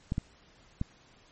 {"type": "clicks", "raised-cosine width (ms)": 5, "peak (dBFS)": -17, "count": 3, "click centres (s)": [0.121, 0.181, 0.814], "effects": ["pink hiss -60 dBFS RMS until 1.31 s", "MP3 32 kbps"]}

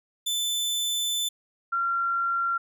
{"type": "tone pair in turn", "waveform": ["sawtooth", "sine"], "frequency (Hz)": [3520, 1374.5], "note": ["A7", "F6"], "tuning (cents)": [0, -28], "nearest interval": "octave + major third", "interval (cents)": 1628, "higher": "first", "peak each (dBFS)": [-22, -23], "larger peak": "first", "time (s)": [[0.26, 1.29], [1.72, 2.58]], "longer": "first", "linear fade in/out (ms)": 10, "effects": []}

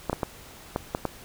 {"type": "clicks", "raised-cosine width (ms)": 1, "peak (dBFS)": -11, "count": 6, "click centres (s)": [0.097, 0.13, 0.232, 0.761, 0.949, 1.053], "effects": ["pink hiss -47 dBFS RMS until 1.24 s"]}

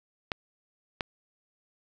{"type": "clicks", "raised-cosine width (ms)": 0.3, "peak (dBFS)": -13, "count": 2, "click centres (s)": [0.318, 1.008], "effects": []}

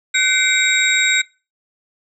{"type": "tone cluster", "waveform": "sine", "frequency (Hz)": [1516, 2104, 2304, 3788, 7550], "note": ["F#6", "C7", "D7", "A#7", "A#8"], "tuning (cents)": [42, 9, -34, 27, 21], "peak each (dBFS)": -20, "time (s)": [0.14, 1.22], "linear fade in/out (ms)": 10, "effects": ["noise-tail reverb RT60 0.3 s tail -20 dB re dry"]}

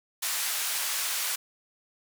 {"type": "band-pass noise", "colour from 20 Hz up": "white", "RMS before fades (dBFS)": -30, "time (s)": [0.22, 1.36], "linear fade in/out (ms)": 10, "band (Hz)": [940, 14000], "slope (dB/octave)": 12, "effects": []}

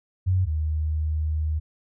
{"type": "tone pair in turn", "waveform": "sine", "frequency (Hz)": [92.5, 77.43], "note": ["F#2", "D#2"], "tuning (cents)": [0, -8], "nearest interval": "minor third", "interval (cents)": 308, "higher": "first", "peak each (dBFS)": [-18, -22], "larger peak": "first", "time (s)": [[0.26, 0.46], [0.46, 1.6]], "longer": "second", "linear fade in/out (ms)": 20, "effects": []}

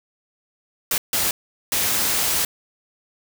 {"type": "noise bursts at uneven times", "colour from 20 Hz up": "white", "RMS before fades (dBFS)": -21, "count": 3, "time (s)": [[0.91, 0.98], [1.13, 1.31], [1.72, 2.45]], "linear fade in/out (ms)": 2, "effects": []}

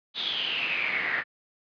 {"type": "noise with band-pass filter sweep", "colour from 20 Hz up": "brown", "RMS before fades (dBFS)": -29, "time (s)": [0.14, 1.24], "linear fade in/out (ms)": 50, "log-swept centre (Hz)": [3700, 1800], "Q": 9.3, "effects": ["high-pass 150 Hz 12 dB/octave", "resampled to 11025 Hz"]}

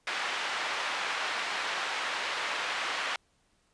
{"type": "band-pass noise", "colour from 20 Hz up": "pink", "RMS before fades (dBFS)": -33, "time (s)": [0.07, 3.16], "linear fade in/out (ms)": 2, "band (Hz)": [1000, 3200], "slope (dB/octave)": 12, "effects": ["pink hiss -70 dBFS RMS until 3.73 s", "resampled to 22050 Hz"]}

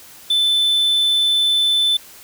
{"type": "tone", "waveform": "triangle", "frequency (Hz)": 3520, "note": "A7", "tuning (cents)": 0, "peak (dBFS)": -12, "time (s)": [0.3, 1.97], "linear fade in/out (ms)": 5, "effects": ["white hiss -42 dBFS RMS until 2.23 s"]}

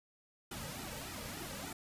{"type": "noise with flanger", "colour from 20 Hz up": "pink", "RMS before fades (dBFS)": -44, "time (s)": [0.51, 1.73], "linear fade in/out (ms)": 5, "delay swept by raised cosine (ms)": [1.8, 2.9], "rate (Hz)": 3.4, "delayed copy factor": -0.75, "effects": ["resampled to 32000 Hz"]}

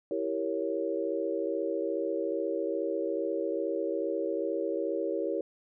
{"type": "chord", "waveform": "sine", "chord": "E diminished seventh", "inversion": "none", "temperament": "equal", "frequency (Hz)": [329.6, 392, 466.2, 554.4], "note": ["E4", "G4", "Bb4", "Db5"], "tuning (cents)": [0, 0, 0, 0], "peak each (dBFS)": -34, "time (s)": [0.11, 5.41], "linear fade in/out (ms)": 2, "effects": []}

